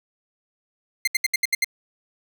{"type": "tone bursts", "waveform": "sawtooth", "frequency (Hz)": 2093, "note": "C7", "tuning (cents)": 0, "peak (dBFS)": -14, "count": 7, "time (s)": [1.05, 1.645], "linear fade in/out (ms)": 5, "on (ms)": 25, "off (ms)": 70, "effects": []}